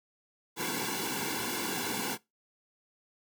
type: noise with comb filter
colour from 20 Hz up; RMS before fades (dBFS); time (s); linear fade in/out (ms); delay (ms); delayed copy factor
pink; -33; 0.56-2.18; 50; 1.6; -0.95
effects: noise-tail reverb RT60 0.2 s tail -21 dB re dry + high-pass 200 Hz 12 dB/octave

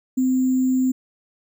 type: tone with sample-and-hold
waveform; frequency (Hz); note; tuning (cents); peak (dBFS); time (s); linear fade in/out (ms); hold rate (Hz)
sine; 258; C4; -24; -16; 0.17-0.92; 10; 7350
effects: none

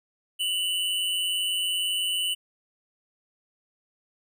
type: tone pair together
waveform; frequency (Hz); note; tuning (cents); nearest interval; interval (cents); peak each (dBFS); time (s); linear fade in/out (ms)
square; 2800 / 2982; F7 / F#7; +4 / +13; minor second; 109; -33 / -26; 0.39-2.35; 20
effects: none

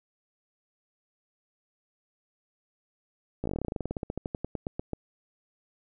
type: slowing click train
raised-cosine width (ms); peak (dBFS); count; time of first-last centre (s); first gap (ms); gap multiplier
2; -18; 27; 3.44-4.933; 16; 1.09
effects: none

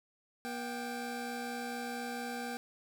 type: tone pair together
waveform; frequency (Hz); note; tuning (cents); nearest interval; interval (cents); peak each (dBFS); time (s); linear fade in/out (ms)
25% pulse; 239.9 / 784; A#3 / G5; +50 / 0; octave + major sixth; 2050; -36 / -37; 0.45-2.57; 0
effects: none

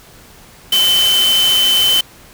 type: tone in noise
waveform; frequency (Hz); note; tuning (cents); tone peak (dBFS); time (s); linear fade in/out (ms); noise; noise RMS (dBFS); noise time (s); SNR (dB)
sine; 3058; G7; -44; -10; 0.72-2.01; 5; white; -20; 0.72-2.01; +7
effects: pink hiss -42 dBFS RMS until 2.33 s

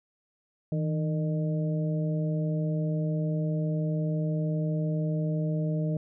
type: harmonic tone with a mistuned harmonic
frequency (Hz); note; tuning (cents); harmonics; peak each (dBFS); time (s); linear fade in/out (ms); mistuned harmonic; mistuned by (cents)
152.7; D#3; -32; 1 / 2 / 3 / 4; -26 / -36 / -39 / -37; 0.72-5.97; 2; 1; +76
effects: none

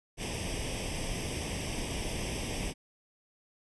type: noise with comb filter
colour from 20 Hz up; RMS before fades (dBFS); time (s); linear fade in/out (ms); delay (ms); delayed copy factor
pink; -35; 0.17-2.74; 50; 0.36; +0.8
effects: resampled to 24000 Hz

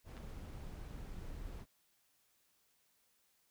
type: noise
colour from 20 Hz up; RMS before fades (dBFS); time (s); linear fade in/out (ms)
brown; -47; 0.04-1.66; 50
type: clicks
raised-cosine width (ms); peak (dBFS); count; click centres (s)
0.3; -39; 2; 0.168 / 0.177
effects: white hiss -75 dBFS RMS until 3.5 s

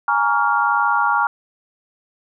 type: chord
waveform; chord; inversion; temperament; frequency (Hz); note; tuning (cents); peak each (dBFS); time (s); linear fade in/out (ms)
sine; Bb minor seventh; third; equal with one note detuned; 830.6 / 932.3 / 1130.7 / 1396.9; Ab5 / Bb5 / Db6 / F6; 0 / 0 / +34 / 0; -21 / -20 / -21 / -19; 0.08-1.27; 2
effects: none

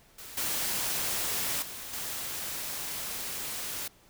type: noise with level steps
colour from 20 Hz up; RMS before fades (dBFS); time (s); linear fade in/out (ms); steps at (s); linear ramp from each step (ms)
white; -45 / -31 / -41 / -36; 0.18-3.88; 5; 0.37 / 1.62 / 1.93; 5
effects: pink hiss -60 dBFS RMS until 4.09 s

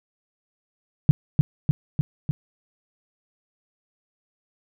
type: tone with echo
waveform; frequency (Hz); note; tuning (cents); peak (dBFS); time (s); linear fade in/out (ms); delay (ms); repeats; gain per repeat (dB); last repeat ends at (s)
sine; 146.83; D3; 0; -7; 1.09-1.11; 0; 300; 4; -3; 2.31
effects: none

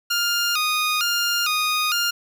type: tone with vibrato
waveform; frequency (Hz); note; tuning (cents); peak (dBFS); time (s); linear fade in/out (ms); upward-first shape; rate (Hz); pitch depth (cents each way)
15% pulse; 1318.5; E6; 0; -13; 0.1-2.11; 10; square; 1.1; 110
effects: none

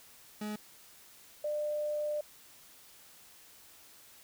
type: tone pair in turn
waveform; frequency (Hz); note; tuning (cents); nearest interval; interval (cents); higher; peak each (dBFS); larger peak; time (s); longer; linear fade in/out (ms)
40% pulse / sine; 211.2 / 597.4; G#3 / D5; +29 / +29; octave + tritone; 1800; second; -35 / -31; second; 0.41-0.56 / 1.44-2.21; second; 5
effects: white hiss -57 dBFS RMS until 4.23 s

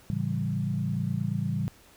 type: chord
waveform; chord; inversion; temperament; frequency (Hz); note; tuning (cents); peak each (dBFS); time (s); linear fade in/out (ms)
sine; A dominant seventh; none; equal with one note detuned; 110 / 138.59 / 166.44 / 196; A2 / C#3 / E3 / G3; 0 / 0 / +17 / 0; -32 / -31 / -32 / -32; 0.1-1.68; 0
effects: pink hiss -56 dBFS RMS until 1.96 s

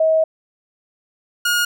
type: tone pair in turn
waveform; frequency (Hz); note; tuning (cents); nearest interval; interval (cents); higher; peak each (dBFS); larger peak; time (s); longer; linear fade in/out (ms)
sine / sawtooth; 638 / 1432.3; D#5 / F6; +43 / +43; octave + major second; 1400; second; -12; neither; 0-0.24 / 1.45-1.65; first; 5
effects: none

